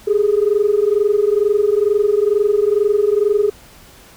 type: tone pair together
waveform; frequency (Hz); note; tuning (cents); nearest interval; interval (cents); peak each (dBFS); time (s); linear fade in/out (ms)
sine; 403.1 / 425.3; G4 / G#4; +48 / +41; minor second; 93; -14; 0.07-3.5; 10
effects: tanh soft clip ceiling -6 dBFS + pink hiss -44 dBFS RMS until 4.16 s